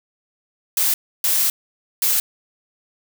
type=noise bursts at uneven times; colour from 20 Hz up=blue; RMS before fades=-18 dBFS; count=3; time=0.77-0.94 / 1.24-1.5 / 2.02-2.2 s; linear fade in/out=2 ms; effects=none